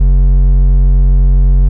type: tone with hard clipping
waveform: triangle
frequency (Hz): 46.05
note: F#1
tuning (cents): -7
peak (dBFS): -6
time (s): 0-1.69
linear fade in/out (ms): 10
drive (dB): 10
effects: none